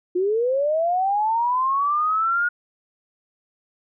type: linear sweep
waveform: sine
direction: up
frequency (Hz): 348.7 to 1445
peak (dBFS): -18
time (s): 0.15-2.49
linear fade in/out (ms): 10
effects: none